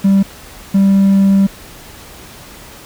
triangle tone bursts at uneven times, 195.7 Hz, G3, 3 cents flat, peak -4 dBFS, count 2, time 0.04-0.23 / 0.74-1.47 s, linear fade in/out 10 ms, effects tanh soft clip ceiling -1 dBFS + pink hiss -36 dBFS RMS until 2.85 s

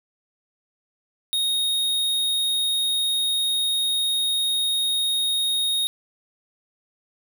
square tone, 3729 Hz, A#7, in tune, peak -21 dBFS, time 1.33-5.87 s, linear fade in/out 0 ms, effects none

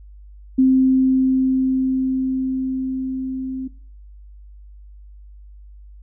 sine tone with level ramp, 261.6 Hz, C4, in tune, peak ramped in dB -10 to -24 dBFS, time 0.58-3.68 s, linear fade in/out 10 ms, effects noise-tail reverb RT60 0.4 s tail -18 dB re dry + added 50 Hz sine -39 dBFS peak until 6.02 s

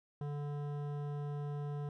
sine tone with hard clipping, 145.4 Hz, D3, 17 cents flat, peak -39 dBFS, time 0.21-1.89 s, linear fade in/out 2 ms, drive 14 dB, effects none

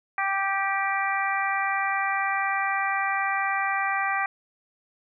harmonic tone with a mistuned harmonic, 392 Hz, G4, in tune, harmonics 2 / 3 / 4 / 5 / 6, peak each -28 / -29 / -31 / -29 / -32 dBFS, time 0.18-4.26 s, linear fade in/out 2 ms, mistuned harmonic 5, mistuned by -15 cents, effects none

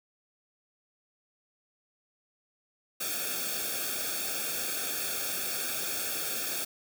white noise with comb filter, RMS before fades -33 dBFS, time 3-6.65 s, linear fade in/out 10 ms, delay 1 ms, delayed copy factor -0.95, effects none

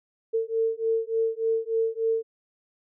sine beating tone pair, 449 / 452.4 Hz, A4 / A4, +35 / +48 cents, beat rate 3.4 Hz, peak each -26 dBFS, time 0.33-2.23 s, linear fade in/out 20 ms, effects none

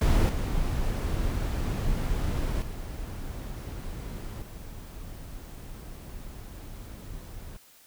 brown noise with level steps, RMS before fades -21 / -28 / -36 / -41 dBFS, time 0.01-7.57 s, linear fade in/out 5 ms, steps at 0.29 / 2.62 / 4.42 s, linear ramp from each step 2 ms, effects white hiss -56 dBFS RMS until 7.86 s

